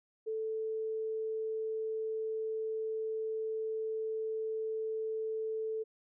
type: tone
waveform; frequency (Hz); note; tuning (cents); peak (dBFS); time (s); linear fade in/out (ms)
sine; 440; A4; 0; -33; 0.26-5.84; 20
effects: none